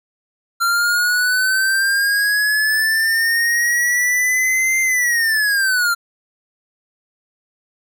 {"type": "linear two-way sweep", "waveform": "square", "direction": "up then down", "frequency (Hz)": [1372, 2093, 1372], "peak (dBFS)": -15, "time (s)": [0.6, 5.95], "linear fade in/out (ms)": 20, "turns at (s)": 4.81, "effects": []}